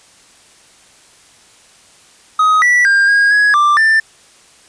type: tone with pitch steps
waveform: triangle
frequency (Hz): 1259 / 1956 / 1601 / 1633 / 1671 / 1180 / 1779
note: D#6 / B6 / G6 / G#6 / G#6 / D6 / A6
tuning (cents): +20 / -17 / +36 / -30 / +10 / +8 / +19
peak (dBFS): -6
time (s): 2.39-4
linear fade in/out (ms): 5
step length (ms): 230
effects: white hiss -46 dBFS RMS until 4.68 s + resampled to 22050 Hz